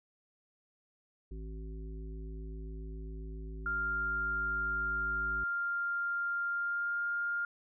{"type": "harmonic tone", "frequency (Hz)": 53.7, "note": "A1", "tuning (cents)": -41, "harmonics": [1, 3, 5, 7], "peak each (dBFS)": [-40, -50, -53, -52], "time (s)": [1.31, 5.44], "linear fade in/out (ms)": 5}
{"type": "tone with pitch glide", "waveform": "sine", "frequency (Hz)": [1396.9, 1406.6], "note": ["F6", "F6"], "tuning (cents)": [0, 12], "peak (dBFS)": -31, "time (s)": [3.66, 7.45], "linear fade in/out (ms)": 2, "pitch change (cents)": 12, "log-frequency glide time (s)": [6.5, 7.01]}
{"effects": []}